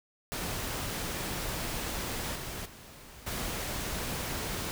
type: noise with level steps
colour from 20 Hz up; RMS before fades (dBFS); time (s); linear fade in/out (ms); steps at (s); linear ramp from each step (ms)
pink; -35 / -39 / -50 / -35; 0.32-4.71; 0; 2.35 / 2.65 / 3.26; 10
effects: none